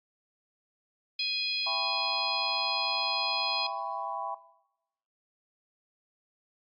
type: harmonic tone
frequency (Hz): 830.6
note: G#5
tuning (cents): 0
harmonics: 3 / 4 / 5 / 6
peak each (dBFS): -34 / -35 / -32 / -34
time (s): 1.19-3.67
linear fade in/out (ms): 5
type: chord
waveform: sine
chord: C# half-diminished seventh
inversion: first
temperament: just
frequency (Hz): 665.2 / 798.3 / 997.9 / 1108.7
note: E5 / G5 / B5 / C#6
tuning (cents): +16 / +31 / +18 / 0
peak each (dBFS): -40 / -37 / -37 / -39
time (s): 1.66-4.35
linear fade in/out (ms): 10
effects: noise-tail reverb RT60 0.9 s tail -18 dB re dry + AAC 64 kbps